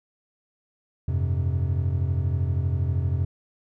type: chord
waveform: triangle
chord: F suspended second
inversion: none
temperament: equal with one note detuned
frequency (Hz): 87.31 / 99.94 / 130.81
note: F2 / G2 / C3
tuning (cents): 0 / +34 / 0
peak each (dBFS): -22 / -27 / -25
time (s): 1.08-3.25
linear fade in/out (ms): 5
effects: none